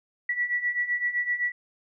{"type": "beating tone pair", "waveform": "sine", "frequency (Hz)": [1943, 1950.8], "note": ["B6", "B6"], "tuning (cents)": [-29, -22], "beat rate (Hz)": 7.8, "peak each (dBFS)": [-30, -26], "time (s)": [0.29, 1.52], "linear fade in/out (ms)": 5, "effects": []}